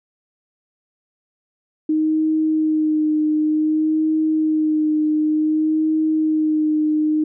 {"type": "tone with vibrato", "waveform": "sine", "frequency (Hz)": 310, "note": "D#4", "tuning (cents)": -6, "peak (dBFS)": -15, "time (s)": [1.89, 7.24], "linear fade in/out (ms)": 5, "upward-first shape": "sine", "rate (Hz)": 0.55, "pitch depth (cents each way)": 21, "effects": []}